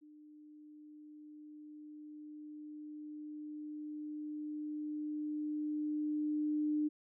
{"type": "tone with level ramp", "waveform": "sine", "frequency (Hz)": 301.1, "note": "D4", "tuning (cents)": 43, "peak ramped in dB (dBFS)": [-55, -30], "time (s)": [0.01, 6.89], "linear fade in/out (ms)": 20, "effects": []}